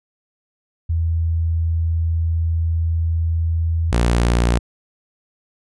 sine / sawtooth tone pair in turn, 82.41 / 58.95 Hz, E2 / A#1, 0 / +20 cents, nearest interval tritone, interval 580 cents, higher first, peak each -16 / -10 dBFS, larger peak second, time 0.89-3.92 / 3.92-4.59 s, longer first, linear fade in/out 10 ms, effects resampled to 24000 Hz

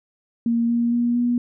sine tone with pitch steps, 233.1 / 235.9 / 238.8 / 241.7 Hz, A#3 / A#3 / A#3 / B3, 0 / +21 / +42 / -37 cents, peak -17 dBFS, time 0.46-1.38 s, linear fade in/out 2 ms, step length 230 ms, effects none

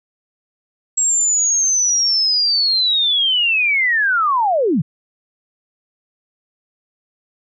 sine linear sweep, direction down, 7650 to 124.5 Hz, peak -13 dBFS, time 0.97-4.82 s, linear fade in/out 10 ms, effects none

